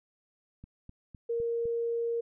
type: click train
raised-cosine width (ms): 5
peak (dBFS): -34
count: 5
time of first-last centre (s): 0.64-1.655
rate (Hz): 3.94
type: tone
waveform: sine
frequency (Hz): 466.2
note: A#4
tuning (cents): 0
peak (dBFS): -28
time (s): 1.29-2.21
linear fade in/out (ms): 10
effects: none